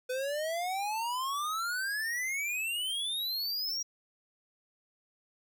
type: exponential sweep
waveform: square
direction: up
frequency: 498.2 to 5750 Hz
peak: -32 dBFS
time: 0.09-3.83 s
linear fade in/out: 10 ms
effects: none